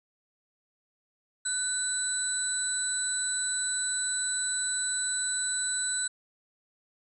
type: tone cluster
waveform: sine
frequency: 1500 / 4007 / 7940 Hz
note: F#6 / B7 / B8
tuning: +23 / +24 / +8 cents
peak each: -34 / -36 / -29 dBFS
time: 1.45-6.08 s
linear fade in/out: 10 ms
effects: none